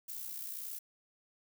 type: noise with amplitude modulation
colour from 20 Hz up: violet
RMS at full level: -40 dBFS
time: 0.08-0.79 s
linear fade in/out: 10 ms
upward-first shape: sine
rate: 61.6 Hz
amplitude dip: 55%
effects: none